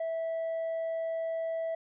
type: tone with tanh clipping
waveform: sine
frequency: 655 Hz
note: E5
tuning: 11 cents flat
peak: -31 dBFS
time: 0-1.75 s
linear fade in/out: 5 ms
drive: 2 dB
effects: none